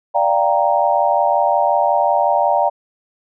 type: chord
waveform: sine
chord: G minor seventh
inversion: second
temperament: equal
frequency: 587.3 / 698.5 / 784 / 932.3 Hz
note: D5 / F5 / G5 / Bb5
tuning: 0 / 0 / 0 / 0 cents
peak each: -18 dBFS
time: 0.14-2.7 s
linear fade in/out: 20 ms
effects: none